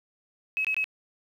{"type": "tone bursts", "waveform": "sine", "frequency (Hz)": 2567, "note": "E7", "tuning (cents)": -47, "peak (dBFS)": -24, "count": 3, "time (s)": [0.57, 0.842], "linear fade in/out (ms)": 0, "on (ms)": 76, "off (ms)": 22, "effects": ["9-bit"]}